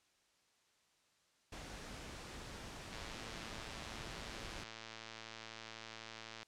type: noise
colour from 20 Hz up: pink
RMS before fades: -49 dBFS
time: 1.52-4.64 s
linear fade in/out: 5 ms
type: click train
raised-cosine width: 0.2 ms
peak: -31 dBFS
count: 393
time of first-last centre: 2.93-6.43 s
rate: 112 Hz
effects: white hiss -74 dBFS RMS until 6.47 s + low-pass 7000 Hz 12 dB/octave